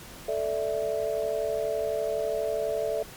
sine chord, A suspended fourth, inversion none, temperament equal, 440 / 587.3 / 659.3 Hz, A4 / D5 / E5, 0 / 0 / 0 cents, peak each -30 dBFS, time 0.28-3.03 s, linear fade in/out 5 ms, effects pink hiss -45 dBFS RMS until 3.16 s + MP3 96 kbps

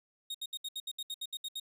40% pulse tone bursts, 3729 Hz, A#7, in tune, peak -35 dBFS, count 12, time 0.3-1.599 s, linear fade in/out 5 ms, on 45 ms, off 69 ms, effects 12-bit

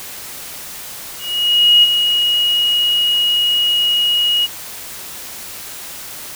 sine tone with ADSR envelope, 2890 Hz, F#7, 41 cents flat, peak -5 dBFS, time 1.18-4.47 s, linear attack 650 ms, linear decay 29 ms, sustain -7 dB, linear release 24 ms, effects white hiss -31 dBFS RMS until 6.35 s

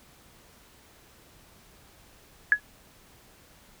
sine tone with exponential decay, 1687 Hz, G#6, 27 cents sharp, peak -11 dBFS, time 2.52-2.6 s, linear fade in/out 1 ms, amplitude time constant 16 ms, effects pink hiss -56 dBFS RMS until 3.8 s

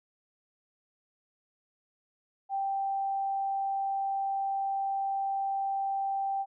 sine tone, 784 Hz, G5, in tune, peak -28 dBFS, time 2.49-6.46 s, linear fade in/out 50 ms, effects none

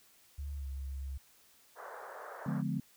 sine tone with pitch glide, 71.2 to 67.91 Hz, C#2 to C#2, +47 to -35 cents, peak -37 dBFS, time 0.38-1.18 s, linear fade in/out 10 ms, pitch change -82 cents, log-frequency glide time 0.57-0.66 s
pink band-pass noise, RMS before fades -47 dBFS, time 1.75-2.63 s, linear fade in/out 50 ms, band 450 to 1700 Hz, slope 48 dB/octave
sine chord, D diminished seventh, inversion none, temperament just, 146.83 / 176.2 / 211.4 / 253.7 Hz, D3 / F3 / Ab3 / Cb4, 0 / +16 / +31 / +47 cents, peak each -36 / -37 / -37 / -39 dBFS, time 2.46-2.8 s, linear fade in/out 5 ms
effects white hiss -64 dBFS RMS until 2.96 s

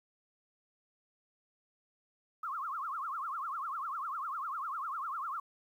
sine tone with vibrato, 1205 Hz, D6, 44 cents sharp, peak -35 dBFS, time 2.43-5.4 s, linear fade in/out 5 ms, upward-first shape triangle, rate 10 Hz, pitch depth 280 cents each way, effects 11-bit

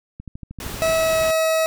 click train, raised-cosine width 5 ms, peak -22 dBFS, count 10, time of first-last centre 0.2-0.898 s, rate 12.9 Hz
pink noise, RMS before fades -32 dBFS, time 0.6-1.31 s, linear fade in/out 2 ms
40% pulse tone with pitch glide, 648 to 642 Hz, E5 to E5, -30 to -46 cents, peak -16 dBFS, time 0.82-1.66 s, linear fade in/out 0 ms, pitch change -16 cents, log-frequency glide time 0.93-1.23 s
effects none

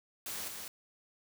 white noise with echo, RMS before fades -40 dBFS, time 0.26-0.48 s, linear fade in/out 2 ms, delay 200 ms, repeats 1, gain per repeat -4 dB, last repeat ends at 0.68 s, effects none

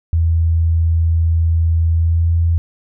sine tone with pitch glide, 82.41 to 83.8 Hz, E2 to E2, 0 to +29 cents, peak -11 dBFS, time 0.13-2.58 s, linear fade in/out 0 ms, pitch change +29 cents, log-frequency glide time 1.93-2.33 s, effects none

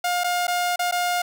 sawtooth tone with dropouts, 710 Hz, F5, 28 cents sharp, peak -17 dBFS, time 0.04-1.22 s, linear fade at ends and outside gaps 5 ms, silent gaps 0.237-0.242 / 0.47-0.479 / 0.76-0.792 / 0.913-0.922 s, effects none

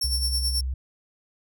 sawtooth tone with tremolo, 5440 Hz, F8, 46 cents flat, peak -20 dBFS, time 0.01-0.61 s, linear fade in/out 5 ms, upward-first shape sine, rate 9.3 Hz, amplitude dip 65%
sine tone with vibrato, 65 Hz, C2, 11 cents flat, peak -25 dBFS, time 0.04-0.74 s, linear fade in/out 5 ms, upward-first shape square, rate 7.5 Hz, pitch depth 10 cents each way
effects none

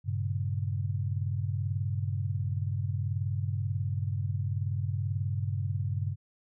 sine chord, G diminished, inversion none, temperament equal, 98 / 116.54 / 138.59 Hz, G2 / Bb2 / Db3, 0 / 0 / 0 cents, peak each -30 / -36 / -34 dBFS, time 0.04-6.16 s, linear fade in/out 50 ms, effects none

